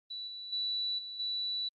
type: tone with level steps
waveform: sine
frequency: 3951 Hz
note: B7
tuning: in tune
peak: -38 / -41 / -31 / -40 / -32 dBFS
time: 0.1-1.69 s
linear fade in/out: 10 ms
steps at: 0.27 / 0.52 / 0.98 / 1.19 s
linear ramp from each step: 10 ms
effects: Opus 24 kbps